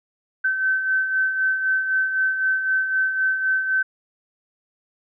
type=beating tone pair; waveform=sine; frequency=1533 / 1536.9 Hz; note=G6 / G6; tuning=-39 / -35 cents; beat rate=3.9 Hz; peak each=-28 / -19 dBFS; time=0.44-3.83 s; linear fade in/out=10 ms; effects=none